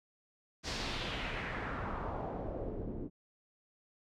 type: noise with low-pass filter sweep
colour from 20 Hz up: pink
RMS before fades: -39 dBFS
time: 0.63-3.1 s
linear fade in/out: 50 ms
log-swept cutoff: 5600 to 290 Hz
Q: 2
effects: none